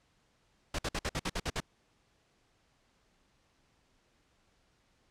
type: noise bursts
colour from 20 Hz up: pink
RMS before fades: -33 dBFS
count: 9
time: 0.74-1.603 s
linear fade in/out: 5 ms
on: 47 ms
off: 55 ms
effects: pink hiss -71 dBFS RMS until 5.1 s + low-pass 7000 Hz 12 dB/octave

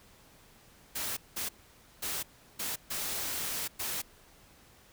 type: noise bursts at uneven times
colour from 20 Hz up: white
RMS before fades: -35 dBFS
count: 6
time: 0.95-1.17 / 1.36-1.49 / 2.02-2.23 / 2.59-2.76 / 2.9-3.68 / 3.79-4.02 s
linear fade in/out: 10 ms
effects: pink hiss -59 dBFS RMS until 4.92 s

